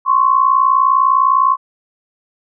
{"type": "tone pair together", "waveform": "sine", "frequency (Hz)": [1048.8, 1108.7], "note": ["C6", "C#6"], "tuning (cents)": [4, 0], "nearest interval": "minor second", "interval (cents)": 96, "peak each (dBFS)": -12, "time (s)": [0.05, 1.57], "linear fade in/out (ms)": 50, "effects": []}